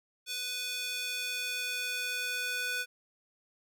square tone with high-pass filter sweep, 495.4 Hz, B4, 5 cents sharp, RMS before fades -35 dBFS, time 0.26-2.86 s, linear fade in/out 50 ms, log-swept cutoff 3300 to 1700 Hz, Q 1.6, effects none

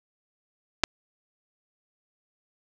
clicks, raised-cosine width 0.2 ms, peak -4 dBFS, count 2, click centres 0.836 / 0.839 s, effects none

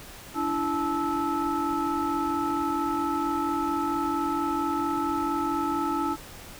sine tone cluster, 289.7 / 334.1 / 867 / 1309 Hz, D4 / E4 / A5 / E6, -24 / +23 / -26 / -13 cents, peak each -29 dBFS, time 0.34-6.17 s, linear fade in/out 50 ms, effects tanh soft clip ceiling -18 dBFS + pink hiss -44 dBFS RMS until 6.59 s

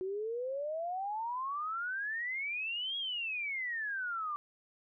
sine exponential two-way sweep, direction up then down, 366.9 to 3322 to 1165 Hz, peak -34 dBFS, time 0.01-4.36 s, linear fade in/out 0 ms, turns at 2.97 s, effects none

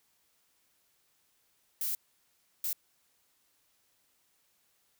violet noise bursts at uneven times, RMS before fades -33 dBFS, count 2, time 1.81-1.95 / 2.64-2.73 s, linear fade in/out 2 ms, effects white hiss -72 dBFS RMS until 4.99 s

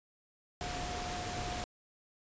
sine tone in noise, 717 Hz, F5, 45 cents sharp, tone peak -41 dBFS, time 0.61-1.64 s, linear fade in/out 0 ms, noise pink, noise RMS -39 dBFS, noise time 0.61-1.64 s, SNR -5 dB, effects resampled to 16000 Hz

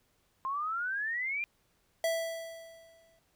sine exponential sweep, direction up, 1046.5 to 2427 Hz, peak -31 dBFS, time 0.45-1.44 s, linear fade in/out 0 ms
square tone with exponential decay, 659.3 Hz, E5, in tune, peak -27 dBFS, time 2.04-3.19 s, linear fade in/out 2 ms, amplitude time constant 250 ms
effects pink hiss -72 dBFS RMS until 3.35 s

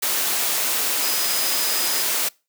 sine tone in noise, 5010 Hz, D#8, 11 cents sharp, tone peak -28 dBFS, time 1.02-2.03 s, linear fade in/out 10 ms, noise white, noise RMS -22 dBFS, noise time 0.02-2.29 s, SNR -9 dB, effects noise-tail reverb RT60 0.3 s tail -25 dB re dry + high-pass 300 Hz 12 dB/octave

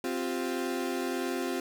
35% pulse chord, C suspended fourth, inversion none, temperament equal with one note detuned, 261.6 / 350.4 / 392 Hz, C4 / F4 / G4, 0 / +6 / 0 cents, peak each -32 / -32 / -35 dBFS, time 0.04-1.6 s, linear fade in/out 2 ms, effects none

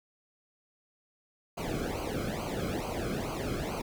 brown noise with flanger, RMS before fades -34 dBFS, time 1.57-3.82 s, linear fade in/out 10 ms, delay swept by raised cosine 0.55 to 1.11 ms, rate 2.3 Hz, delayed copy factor -0.95, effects none

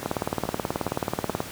two click trains, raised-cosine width 1 ms, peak -17 / -10 dBFS, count 4 / 26, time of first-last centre 0.03-1.301 / 0.06-1.404 s, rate 2.36 / 18.6 Hz, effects pink hiss -38 dBFS RMS until 1.51 s + high-pass 80 Hz 12 dB/octave

